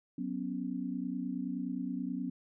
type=chord; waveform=sine; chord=F# suspended fourth; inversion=none; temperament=equal with one note detuned; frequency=185 / 246.9 / 276.4 Hz; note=F#3 / B3 / C#4; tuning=0 / 0 / -5 cents; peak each=-39 / -37 / -38 dBFS; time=0.18-2.3 s; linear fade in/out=5 ms; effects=none